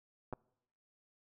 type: clicks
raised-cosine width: 1 ms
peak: -27 dBFS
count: 2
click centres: 0.327 / 0.335 s
effects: noise-tail reverb RT60 0.8 s tail -26 dB re dry